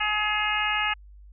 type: harmonic tone with a mistuned harmonic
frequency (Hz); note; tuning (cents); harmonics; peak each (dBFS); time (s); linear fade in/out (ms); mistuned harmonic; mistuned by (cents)
422.7; G#4; +31; 2 / 3 / 4 / 5 / 6 / 7; -30 / -30 / -30 / -30 / -30 / -30; 0-0.94; 10; 7; -60
effects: added 50 Hz sine -45 dBFS peak until 1.32 s